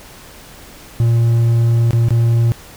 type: tone with dropouts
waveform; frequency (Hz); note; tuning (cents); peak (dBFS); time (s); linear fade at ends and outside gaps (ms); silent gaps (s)
triangle; 116.54; A#2; 0; -8; 1-2.52; 0; 1.908-1.932 / 2.086-2.106
effects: pink hiss -39 dBFS RMS until 2.76 s